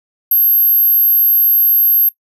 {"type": "tone", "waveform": "sine", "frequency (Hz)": 12544, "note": "G9", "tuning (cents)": 0, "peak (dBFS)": -8, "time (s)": [0.31, 2.09], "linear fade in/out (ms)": 5, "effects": ["noise-tail reverb RT60 0.1 s tail -20 dB re dry"]}